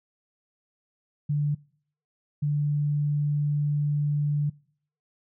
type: tone bursts at uneven times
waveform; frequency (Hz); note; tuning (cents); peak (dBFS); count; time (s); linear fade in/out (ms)
sine; 146.7; D3; -2; -22; 2; 1.29-1.55 / 2.42-4.5; 10
effects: noise-tail reverb RT60 0.6 s tail -25 dB re dry